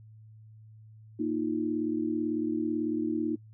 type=chord; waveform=sine; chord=Bb suspended fourth; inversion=none; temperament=equal; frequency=233.1 / 311.1 / 349.2 Hz; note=Bb3 / Eb4 / F4; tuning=0 / 0 / 0 cents; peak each=-33 / -29 / -34 dBFS; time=1.19-3.36 s; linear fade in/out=10 ms; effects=noise-tail reverb RT60 0.1 s tail -22 dB re dry + added 109 Hz sine -49 dBFS peak until 3.53 s